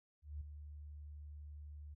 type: tone with ADSR envelope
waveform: sine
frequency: 74 Hz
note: D2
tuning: 14 cents sharp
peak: -40 dBFS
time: 0.22-1.95 s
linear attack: 190 ms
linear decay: 5 ms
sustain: -8 dB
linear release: 18 ms
effects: none